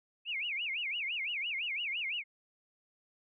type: tone with vibrato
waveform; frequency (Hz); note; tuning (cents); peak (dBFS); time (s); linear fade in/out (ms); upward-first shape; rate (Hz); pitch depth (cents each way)
sine; 2482; D#7; -5; -33; 0.25-2.24; 50; sine; 5.9; 290
effects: none